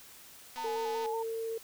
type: click train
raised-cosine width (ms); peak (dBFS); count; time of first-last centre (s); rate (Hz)
0.2; -29; 126; 0.56-1.06; 250
type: tone with vibrato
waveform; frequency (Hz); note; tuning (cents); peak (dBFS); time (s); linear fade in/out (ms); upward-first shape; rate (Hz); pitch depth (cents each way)
sine; 880; A5; 0; -35; 0.57-1.23; 10; square; 5.3; 52
type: tone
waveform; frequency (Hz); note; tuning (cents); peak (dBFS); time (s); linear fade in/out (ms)
sine; 452.2; A4; +47; -33; 0.64-1.58; 5
effects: white hiss -53 dBFS RMS until 1.63 s